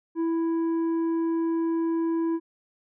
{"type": "tone with tanh clipping", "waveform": "sine", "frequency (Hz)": 330, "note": "E4", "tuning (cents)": 2, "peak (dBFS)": -24, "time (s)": [0.15, 2.4], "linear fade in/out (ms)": 50, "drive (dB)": 6, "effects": []}